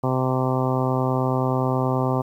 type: harmonic tone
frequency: 129.4 Hz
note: C3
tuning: 19 cents flat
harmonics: 1 / 2 / 3 / 4 / 5 / 6 / 7 / 8 / 9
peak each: -23 / -26 / -28 / -29 / -30 / -31 / -31 / -32 / -33 dBFS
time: 0.03-2.22 s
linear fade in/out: 10 ms
effects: 9-bit